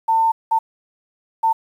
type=tone bursts at uneven times; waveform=sine; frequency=899 Hz; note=A5; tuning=37 cents sharp; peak=-13 dBFS; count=3; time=0.08-0.32 / 0.51-0.59 / 1.43-1.53 s; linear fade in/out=10 ms; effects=8-bit